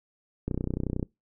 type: click train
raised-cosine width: 3 ms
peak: -16 dBFS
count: 18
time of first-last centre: 0.48-1.028 s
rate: 31 Hz
effects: noise-tail reverb RT60 0.2 s tail -24 dB re dry